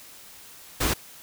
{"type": "noise", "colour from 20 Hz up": "pink", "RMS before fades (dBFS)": -24, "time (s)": [0.8, 0.94], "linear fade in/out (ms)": 10, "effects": ["white hiss -47 dBFS RMS until 1.22 s"]}